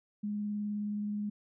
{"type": "tone with vibrato", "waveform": "sine", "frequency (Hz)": 207.7, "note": "G#3", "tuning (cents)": 0, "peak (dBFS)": -32, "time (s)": [0.23, 1.3], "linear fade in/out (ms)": 10, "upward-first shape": "square", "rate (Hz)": 19, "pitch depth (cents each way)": 9, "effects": []}